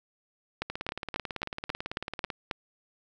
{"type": "two click trains", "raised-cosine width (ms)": 0.3, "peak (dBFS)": [-14, -18], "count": [8, 30], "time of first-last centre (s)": [[0.62, 2.512], [0.7, 2.302]], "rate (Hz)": [3.7, 18.1], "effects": []}